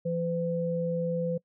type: tone pair together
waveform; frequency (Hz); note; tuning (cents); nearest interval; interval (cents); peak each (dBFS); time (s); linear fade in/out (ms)
sine; 169.38 / 507; E3 / B4; +47 / +45; octave + perfect fifth; 1898; -30 / -29; 0.05-1.38; 10
effects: noise-tail reverb RT60 0.1 s tail -23 dB re dry